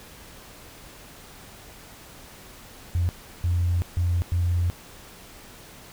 sine tone bursts at uneven times, 87.4 Hz, F2, 2 cents sharp, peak -19 dBFS, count 4, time 2.95-3.09 / 3.44-3.82 / 3.97-4.22 / 4.32-4.7 s, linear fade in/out 0 ms, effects tanh soft clip ceiling -15 dBFS + pink hiss -46 dBFS RMS until 5.92 s

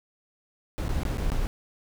brown noise with dropouts, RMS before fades -27 dBFS, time 0.78-1.47 s, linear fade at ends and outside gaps 0 ms, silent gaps 0.882-0.892 / 1.033-1.052 / 1.172-1.182 / 1.301-1.319 s, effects none

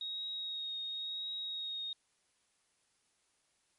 sine tone with vibrato, 3761 Hz, A#7, 15 cents sharp, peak -37 dBFS, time 0.01-1.93 s, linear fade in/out 2 ms, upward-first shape triangle, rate 0.95 Hz, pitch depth 21 cents each way, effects white hiss -75 dBFS RMS until 3.78 s + MP3 48 kbps

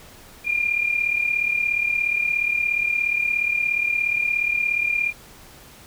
sine tone with amplitude modulation, 2406 Hz, D7, 41 cents sharp, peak -16 dBFS, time 0.44-5.13 s, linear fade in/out 50 ms, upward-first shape sine, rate 37 Hz, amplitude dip 70%, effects pink hiss -46 dBFS RMS until 5.86 s

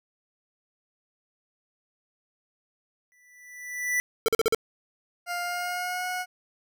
square tone with exponential growth, 1975.5 Hz, B6, in tune, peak -22 dBFS, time 3.12-4 s, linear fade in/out 0 ms, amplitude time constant 190 ms
square tone bursts, 450 Hz, A4, 39 cents sharp, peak -20 dBFS, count 5, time 4.26-4.547 s, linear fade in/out 0 ms, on 23 ms, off 43 ms
20% pulse tone with pitch glide, 703 to 729.5 Hz, F5 to F#5, +11 to -25 cents, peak -24 dBFS, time 5.26-6.26 s, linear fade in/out 50 ms, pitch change +64 cents, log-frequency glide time 5.42-6.07 s
effects none

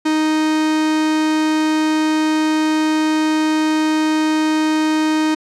45% pulse tone, 311.1 Hz, D#4, in tune, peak -14 dBFS, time 0.05-5.35 s, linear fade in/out 10 ms, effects low-pass 7000 Hz 12 dB/octave

